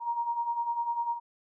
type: beating tone pair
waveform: sine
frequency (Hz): 932.3 / 942.3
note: A#5 / A#5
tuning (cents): 0 / +18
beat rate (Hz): 10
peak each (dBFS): -35 / -29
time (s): 0-1.2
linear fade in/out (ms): 50
effects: none